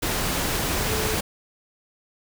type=tone in noise; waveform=sine; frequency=434.6 Hz; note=A4; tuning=21 cents flat; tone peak=-29 dBFS; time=0.87-1.16 s; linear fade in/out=10 ms; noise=pink; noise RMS=-25 dBFS; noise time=0.02-1.21 s; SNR=-7 dB; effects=none